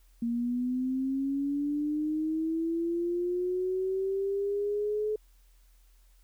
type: linear sweep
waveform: sine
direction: up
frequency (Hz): 232.2 to 429.5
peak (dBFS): -27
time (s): 0.22-5.16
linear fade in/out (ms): 5
effects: added 42 Hz sine -57 dBFS peak until 6.23 s + white hiss -69 dBFS RMS until 6.23 s